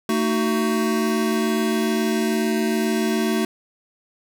square chord, D# diminished, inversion second, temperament just, 224 / 311.1 / 373.4 Hz, A3 / D#4 / F#4, +31 / 0 / +16 cents, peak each -22 / -27 / -25 dBFS, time 0.09-3.45 s, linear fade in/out 2 ms, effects none

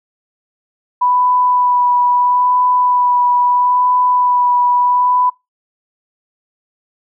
sine tone with vibrato, 987.8 Hz, B5, in tune, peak -10 dBFS, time 1.01-5.3 s, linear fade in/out 10 ms, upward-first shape sine, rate 0.76 Hz, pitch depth 14 cents each way, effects noise-tail reverb RT60 0.2 s tail -22 dB re dry

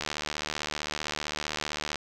click train, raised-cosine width 0.2 ms, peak -13 dBFS, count 148, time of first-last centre 0.01-1.957 s, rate 75.5 Hz, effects none

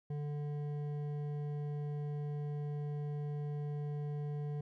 sine tone with hard clipping, 146.83 Hz, D3, in tune, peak -38 dBFS, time 0.1-4.61 s, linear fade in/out 5 ms, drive 9 dB, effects none

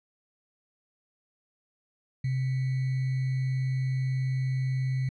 sine tone with sample-and-hold, 130.81 Hz, C3, in tune, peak -25 dBFS, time 2.24-5.09 s, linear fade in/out 5 ms, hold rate 2100 Hz, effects low-pass 4000 Hz 12 dB/octave

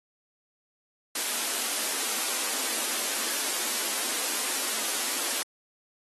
white high-pass noise, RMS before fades -29 dBFS, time 1.15-5.43 s, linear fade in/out 5 ms, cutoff 220 Hz, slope 96 dB/octave, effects AAC 32 kbps

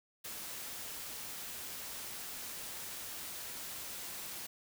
white noise, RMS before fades -44 dBFS, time 0.24-4.47 s, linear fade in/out 10 ms, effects none

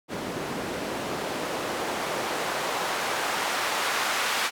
white noise with band-pass filter sweep, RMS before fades -29 dBFS, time 0.08-4.51 s, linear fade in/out 50 ms, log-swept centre 260 to 1300 Hz, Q 0.79, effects none

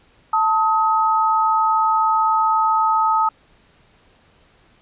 sine tone pair together, 883.7 / 1268 Hz, A5 / D#6, +7 / +32 cents, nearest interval tritone, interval 625 cents, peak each -17 dBFS, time 0.33-3.29 s, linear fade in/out 5 ms, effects pink hiss -55 dBFS RMS until 4.81 s + resampled to 8000 Hz

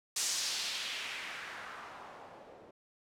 blue noise with low-pass filter sweep, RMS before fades -40 dBFS, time 0.16-2.71 s, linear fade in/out 5 ms, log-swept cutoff 7100 to 460 Hz, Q 1.6, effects none

